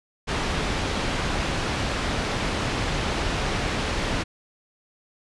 pink low-pass noise, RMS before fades -26 dBFS, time 0.27-4.24 s, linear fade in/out 20 ms, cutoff 4400 Hz, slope 12 dB/octave, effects resampled to 24000 Hz

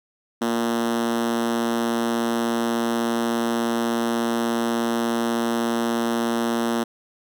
5% pulse tone with high-pass filter, 116.54 Hz, A#2, in tune, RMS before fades -23 dBFS, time 0.41-6.84 s, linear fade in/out 10 ms, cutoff 260 Hz, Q 7.5, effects none

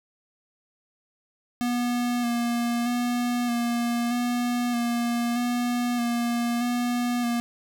square tone with vibrato, 240 Hz, B3, 49 cents flat, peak -24 dBFS, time 1.61-7.4 s, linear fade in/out 0 ms, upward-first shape square, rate 0.8 Hz, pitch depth 20 cents each way, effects none

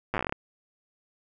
slowing click train, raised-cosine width 0.5 ms, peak -13 dBFS, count 12, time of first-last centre 0.14-0.324 s, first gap 8 ms, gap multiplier 1.14, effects none

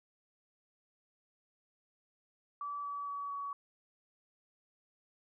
sine tone with pitch steps, 1153 / 1145 / 1137.1 / 1129.3 Hz, D6 / D6 / C#6 / C#6, -32 / -44 / +44 / +32 cents, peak -37 dBFS, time 2.61-3.53 s, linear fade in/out 2 ms, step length 230 ms, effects none

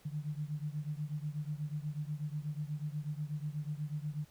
sine beating tone pair, 146.83 / 155.03 Hz, D3 / D#3, 0 / -6 cents, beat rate 8.2 Hz, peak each -38 / -40 dBFS, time 0.05-4.25 s, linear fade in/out 10 ms, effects pink hiss -64 dBFS RMS until 4.3 s

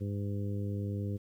harmonic tone, 101.1 Hz, G#2, 46 cents flat, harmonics 1 / 2 / 3 / 4 / 5, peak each -33 / -39 / -43 / -45 / -47 dBFS, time 0-1.18 s, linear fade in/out 20 ms, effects 11-bit

